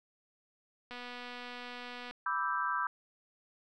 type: click train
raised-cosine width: 0.3 ms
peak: -29 dBFS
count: 295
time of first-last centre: 0.91-2.11 s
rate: 245 Hz
type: chord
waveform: sine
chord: E minor seventh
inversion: second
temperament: equal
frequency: 987.8 / 1174.7 / 1318.5 / 1568 Hz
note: B5 / D6 / E6 / G6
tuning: 0 / 0 / 0 / 0 cents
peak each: -36 dBFS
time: 2.26-2.87 s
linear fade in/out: 2 ms
effects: none